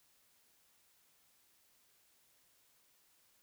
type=silence; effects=white hiss -71 dBFS RMS until 3.42 s